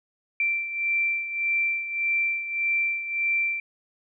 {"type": "beating tone pair", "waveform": "sine", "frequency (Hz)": [2349, 2350.7], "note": ["D7", "D7"], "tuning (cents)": [0, 1], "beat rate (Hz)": 1.7, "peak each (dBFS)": [-24, -30], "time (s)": [0.4, 3.6], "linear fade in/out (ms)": 2, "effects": []}